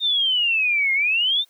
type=exponential two-way sweep; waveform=sine; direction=down then up; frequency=3685 to 2116 to 3685 Hz; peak=-17 dBFS; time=0-1.45 s; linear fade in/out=50 ms; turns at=0.93 s; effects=white hiss -61 dBFS RMS until 1.49 s + high-pass 400 Hz 12 dB/octave